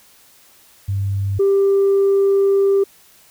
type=tone pair in turn; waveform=sine; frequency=98.6 / 394.4 Hz; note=G2 / G4; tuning=+11 / +11 cents; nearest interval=2 octaves; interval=2400 cents; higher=second; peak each=-17 / -10 dBFS; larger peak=second; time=0.88-1.39 / 1.39-2.84 s; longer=second; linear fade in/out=10 ms; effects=tanh soft clip ceiling -9 dBFS + white hiss -50 dBFS RMS until 3.3 s